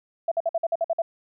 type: tone bursts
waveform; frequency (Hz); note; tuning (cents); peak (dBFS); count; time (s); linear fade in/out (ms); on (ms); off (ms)
sine; 667; E5; +20; -20; 9; 0.28-1.02; 5; 36; 52
effects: none